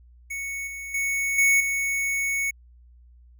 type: tone with level steps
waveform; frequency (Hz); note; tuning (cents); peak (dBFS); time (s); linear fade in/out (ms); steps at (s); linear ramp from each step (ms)
square; 2217; C#7; 0; -30 / -34 / -24 / -17 / -24; 0.3-2.51; 10; 0.67 / 0.94 / 1.38 / 1.6; 5
effects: added 60 Hz sine -49 dBFS peak until 3.39 s